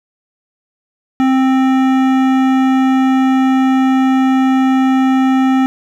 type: tone with hard clipping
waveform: sine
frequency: 262.8 Hz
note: C4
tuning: 8 cents sharp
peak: -11 dBFS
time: 1.2-5.66 s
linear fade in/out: 0 ms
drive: 15 dB
effects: none